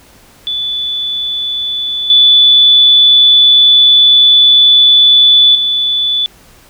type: tone with level steps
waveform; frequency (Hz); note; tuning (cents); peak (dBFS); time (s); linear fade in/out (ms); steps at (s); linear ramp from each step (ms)
sine; 3471; A7; -24; -14 / -3 / -10; 0.47-6.26; 0; 2.1 / 5.55; 2
effects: pink hiss -43 dBFS RMS until 6.69 s